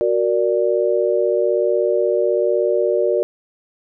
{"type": "chord", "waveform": "sine", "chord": "Gb augmented", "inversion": "none", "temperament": "equal", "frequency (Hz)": [370, 466.2, 587.3], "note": ["Gb4", "Bb4", "D5"], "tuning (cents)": [0, 0, 0], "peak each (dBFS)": -19, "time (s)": [0.01, 3.23], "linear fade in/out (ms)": 0, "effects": []}